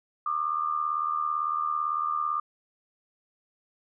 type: tone with amplitude modulation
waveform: sine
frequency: 1200 Hz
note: D6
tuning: 37 cents sharp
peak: -22 dBFS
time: 0.26-2.4 s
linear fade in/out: 5 ms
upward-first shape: sine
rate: 77.9 Hz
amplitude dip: 75%
effects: none

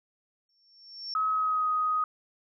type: tone with exponential growth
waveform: sine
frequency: 5450 Hz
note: F8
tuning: 43 cents flat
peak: -31 dBFS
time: 0.49-1.14 s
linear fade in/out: 2 ms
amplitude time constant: 140 ms
type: tone with pitch glide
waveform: sine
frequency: 1278 to 1251.7 Hz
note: D#6 to D#6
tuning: +46 to +10 cents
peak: -24 dBFS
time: 1.15-2.04 s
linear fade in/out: 2 ms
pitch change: -36 cents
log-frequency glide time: 1.31-1.68 s
effects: none

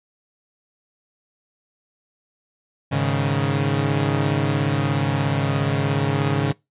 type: chord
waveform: sawtooth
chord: Ab suspended fourth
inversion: none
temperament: equal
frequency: 103.83 / 138.59 / 155.56 Hz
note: Ab2 / Db3 / Eb3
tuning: 0 / 0 / 0 cents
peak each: -21 / -17 / -21 dBFS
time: 2.91-6.53 s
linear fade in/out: 20 ms
effects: noise-tail reverb RT60 0.2 s tail -23 dB re dry + resampled to 8000 Hz

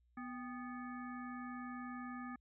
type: harmonic tone with a mistuned harmonic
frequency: 246.9 Hz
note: B3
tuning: in tune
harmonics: 1 / 3 / 5 / 7 / 9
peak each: -45 / -54 / -50 / -54 / -61 dBFS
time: 0.17-2.36 s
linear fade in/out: 5 ms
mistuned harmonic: 3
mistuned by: +110 cents
effects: added 60 Hz sine -70 dBFS peak until 2.4 s

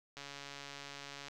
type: click train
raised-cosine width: 0.2 ms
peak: -29 dBFS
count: 158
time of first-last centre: 0.17-1.283 s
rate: 141 Hz
effects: none

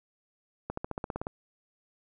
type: accelerating click train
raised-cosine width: 1 ms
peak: -19 dBFS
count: 10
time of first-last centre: 0.7-1.269 s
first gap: 74 ms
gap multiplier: 0.96
effects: none

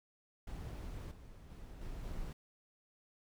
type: noise with level steps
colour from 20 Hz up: brown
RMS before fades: -44 / -53 / -50 / -45 / -43 dBFS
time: 0.47-2.33 s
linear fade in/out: 5 ms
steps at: 1.11 / 1.5 / 1.81 / 2.03 s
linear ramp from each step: 5 ms
effects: none

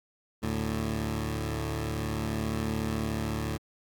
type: tone pair together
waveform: 15% pulse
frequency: 73.82 / 110.5 Hz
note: D2 / A2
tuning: +9 / +8 cents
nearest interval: perfect fifth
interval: 699 cents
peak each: -26 dBFS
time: 0.42-3.58 s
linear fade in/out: 20 ms
effects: Opus 48 kbps

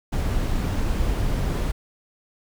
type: noise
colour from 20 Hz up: brown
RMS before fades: -23 dBFS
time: 0.12-1.72 s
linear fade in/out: 10 ms
effects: none

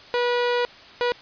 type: tone bursts at uneven times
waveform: sawtooth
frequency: 485.8 Hz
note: B4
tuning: 29 cents flat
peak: -16 dBFS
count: 2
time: 0.14-0.65 / 1.01-1.12 s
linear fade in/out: 0 ms
effects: white hiss -45 dBFS RMS until 1.21 s + resampled to 11025 Hz

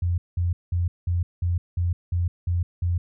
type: tone bursts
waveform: sine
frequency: 87.31 Hz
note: F2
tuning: in tune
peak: -20 dBFS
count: 9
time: 0.02-2.98 s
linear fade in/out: 5 ms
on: 160 ms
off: 190 ms
effects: none

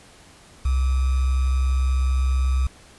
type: tone with sample-and-hold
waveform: sine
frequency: 65.41 Hz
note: C2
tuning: in tune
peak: -17 dBFS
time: 0.65-2.67 s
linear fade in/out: 5 ms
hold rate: 1225 Hz
effects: pink hiss -49 dBFS RMS until 2.98 s + resampled to 24000 Hz

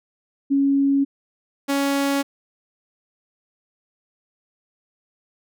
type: tone pair in turn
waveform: sine / sawtooth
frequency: 277.2 / 278.8 Hz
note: C#4 / C#4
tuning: 0 / +10 cents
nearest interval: unison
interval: 10 cents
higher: second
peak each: -15 dBFS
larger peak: neither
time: 0.5-1.05 / 1.68-2.23 s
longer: neither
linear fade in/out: 20 ms
effects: none

